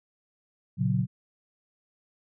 sine chord, F# major, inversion first, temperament equal with one note detuned, 116.54 / 138.59 / 183.72 Hz, A#2 / C#3 / F#3, 0 / 0 / -12 cents, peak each -27 dBFS, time 0.77-1.07 s, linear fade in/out 50 ms, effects none

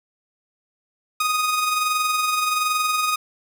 sawtooth tone with amplitude modulation, 1244.5 Hz, D#6, in tune, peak -14 dBFS, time 1.2-3.16 s, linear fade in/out 5 ms, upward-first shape sine, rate 21.3 Hz, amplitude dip 40%, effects none

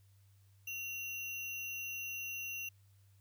sine tone with sample-and-hold, 2754 Hz, F7, 25 cents flat, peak -39 dBFS, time 0.67-2.69 s, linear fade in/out 5 ms, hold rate 8820 Hz, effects added 98 Hz sine -62 dBFS peak until 3.2 s + white hiss -75 dBFS RMS until 3.2 s

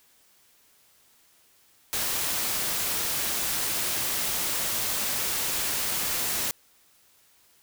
white noise, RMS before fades -28 dBFS, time 1.93-6.51 s, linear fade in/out 0 ms, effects white hiss -61 dBFS RMS until 7.62 s

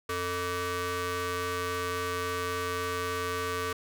sawtooth ring-modulated tone, 355.6 Hz, F4, 31 cents sharp, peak -23 dBFS, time 0.09-3.73 s, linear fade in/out 5 ms, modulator 801 Hz, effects none

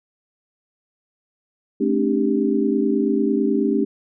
sine tone cluster, 218 / 268.8 / 297.9 / 394.7 Hz, A3 / C4 / D4 / G4, -16 / +47 / +25 / +12 cents, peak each -22 dBFS, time 1.8-3.85 s, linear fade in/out 10 ms, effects none

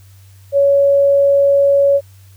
sine tone, 560 Hz, C#5, 18 cents sharp, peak -8 dBFS, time 0.52-2.01 s, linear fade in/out 50 ms, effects added 96 Hz sine -40 dBFS peak until 2.36 s + white hiss -52 dBFS RMS until 2.36 s

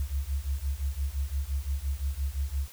sine beating tone pair, 66.3 / 72.1 Hz, C2 / D2, +23 / -31 cents, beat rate 5.8 Hz, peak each -31 dBFS, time 0-2.68 s, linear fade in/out 0 ms, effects white hiss -50 dBFS RMS until 2.72 s

